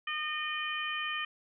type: harmonic tone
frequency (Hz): 611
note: D#5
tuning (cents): -32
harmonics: 2 / 3 / 4 / 5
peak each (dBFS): -38 / -37 / -38 / -38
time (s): 0.07-1.25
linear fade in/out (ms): 5
effects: none